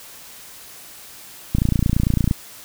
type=click train; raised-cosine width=5 ms; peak=-5 dBFS; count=23; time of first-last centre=1.55-2.311 s; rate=28.9 Hz; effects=white hiss -41 dBFS RMS until 2.64 s